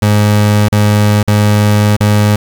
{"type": "tone with dropouts", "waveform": "30% pulse", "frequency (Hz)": 104.5, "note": "G#2", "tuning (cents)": 11, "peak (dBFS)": -4, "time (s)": [0.02, 2.36], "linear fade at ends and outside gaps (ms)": 5, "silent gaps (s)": [[0.685, 0.723], [1.23, 1.276], [1.966, 2.005]], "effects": ["7-bit"]}